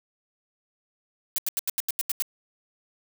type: noise bursts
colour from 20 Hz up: blue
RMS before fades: -26 dBFS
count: 9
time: 1.36-2.222 s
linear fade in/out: 0 ms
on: 22 ms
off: 83 ms
effects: none